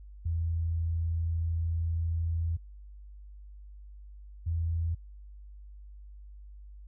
sine tone pair in turn, 82.9 / 82.9 Hz, E2 / E2, +10 / +10 cents, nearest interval unison, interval 0 cents, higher neither, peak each -27 dBFS, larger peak neither, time 0.25-2.57 / 4.46-4.95 s, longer first, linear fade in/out 10 ms, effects added 50 Hz sine -45 dBFS peak until 6.87 s

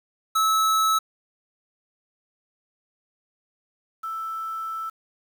square / sine tone pair in turn, 1300 / 1321.2 Hz, E6 / E6, -24 / +4 cents, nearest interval unison, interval 28 cents, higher second, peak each -19 / -28 dBFS, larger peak first, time 0.35-0.99 / 4.03-4.9 s, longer second, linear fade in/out 10 ms, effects 8-bit

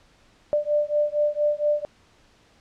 sine beating tone pair, 591 / 595.3 Hz, D5 / D5, +11 / +23 cents, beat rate 4.3 Hz, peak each -23 dBFS, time 0.53-1.85 s, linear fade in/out 0 ms, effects pink hiss -58 dBFS RMS until 2.6 s + low-pass 6000 Hz 12 dB/octave

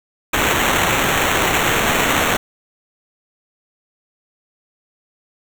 white noise with sample-and-hold, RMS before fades -17 dBFS, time 0.33-2.37 s, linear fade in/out 5 ms, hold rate 4900 Hz, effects none

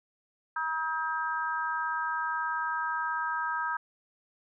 harmonic tone, 318.4 Hz, D#4, 40 cents sharp, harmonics 3 / 4 / 5, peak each -33 / -33 / -33 dBFS, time 0.56-3.77 s, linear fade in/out 5 ms, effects none

